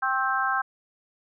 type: harmonic tone with a mistuned harmonic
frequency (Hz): 261.6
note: C4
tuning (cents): 0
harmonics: 3 / 4 / 5 / 6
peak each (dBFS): -29 / -28 / -28 / -27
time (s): 0.02-0.62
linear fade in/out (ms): 10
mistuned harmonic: 4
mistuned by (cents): +36
effects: none